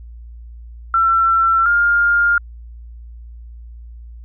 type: tone pair in turn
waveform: sine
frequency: 1347 / 1408.2 Hz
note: E6 / F6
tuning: +37 / +14 cents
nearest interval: minor second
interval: 77 cents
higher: second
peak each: -11 dBFS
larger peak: neither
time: 0.94-1.66 / 1.66-2.38 s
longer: neither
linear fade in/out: 2 ms
effects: added 58 Hz sine -33 dBFS peak until 4.24 s